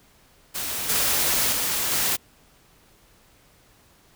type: noise with level steps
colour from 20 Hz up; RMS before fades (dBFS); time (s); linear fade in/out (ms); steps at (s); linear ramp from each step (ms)
white; -29 / -22 / -25 / -23; 0.54-2.17; 20; 0.89 / 1.52 / 1.91; 5
effects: pink hiss -57 dBFS RMS until 4.15 s